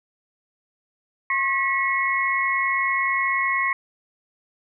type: tone cluster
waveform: sine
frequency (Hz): 1078 / 1933 / 2182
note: C#6 / B6 / C#7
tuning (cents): -49 / -38 / -28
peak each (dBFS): -24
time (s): 1.3-3.73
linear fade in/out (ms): 2
effects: none